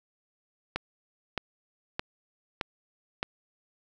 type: click train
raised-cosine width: 0.3 ms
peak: -13 dBFS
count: 5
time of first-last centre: 0.76-3.229 s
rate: 1.62 Hz
effects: none